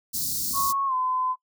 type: band-stop noise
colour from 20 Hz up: white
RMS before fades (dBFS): -28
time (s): 0.13-0.73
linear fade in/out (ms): 20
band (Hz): 300 to 4200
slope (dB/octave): 48
type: tone with pitch glide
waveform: sine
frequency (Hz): 1100 to 1020.4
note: C#6 to C6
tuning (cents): -14 to -44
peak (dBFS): -23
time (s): 0.53-1.36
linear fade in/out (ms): 50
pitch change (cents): -130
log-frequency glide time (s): 0.86-0.94
effects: noise-tail reverb RT60 0.1 s tail -20 dB re dry